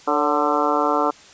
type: harmonic tone with a mistuned harmonic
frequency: 148.4 Hz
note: D3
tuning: 18 cents sharp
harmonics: 2 / 3 / 4 / 5 / 6 / 7 / 8 / 9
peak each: -25 / -25 / -25 / -25 / -25 / -25 / -25 / -25 dBFS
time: 0.07-1.11 s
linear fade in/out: 10 ms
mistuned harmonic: 4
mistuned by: -69 cents
effects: white hiss -46 dBFS RMS until 1.33 s + resampled to 16000 Hz